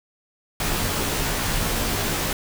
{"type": "noise with comb filter", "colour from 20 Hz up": "pink", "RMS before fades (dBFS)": -24, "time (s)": [0.6, 2.33], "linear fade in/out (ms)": 2, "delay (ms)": 16, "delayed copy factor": -0.7, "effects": []}